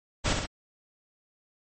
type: noise with echo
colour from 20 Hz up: pink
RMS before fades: -25 dBFS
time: 0.24-0.34 s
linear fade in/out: 20 ms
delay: 64 ms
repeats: 2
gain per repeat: -4 dB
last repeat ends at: 0.468 s
effects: MP3 32 kbps